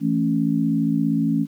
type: chord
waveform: sine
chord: A major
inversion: second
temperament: equal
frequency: 164.81 / 220 / 277.2 Hz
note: E3 / A3 / C#4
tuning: 0 / 0 / 0 cents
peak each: -23 / -22 / -21 dBFS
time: 0-1.47 s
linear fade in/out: 50 ms
effects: 9-bit